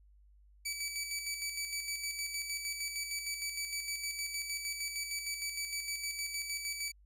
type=tone with tremolo; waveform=15% pulse; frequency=2296 Hz; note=D7; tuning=40 cents flat; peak=-28 dBFS; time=0.65-6.92 s; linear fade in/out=10 ms; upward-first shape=square; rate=6.5 Hz; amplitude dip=45%; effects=added 50 Hz sine -59 dBFS peak until 7.05 s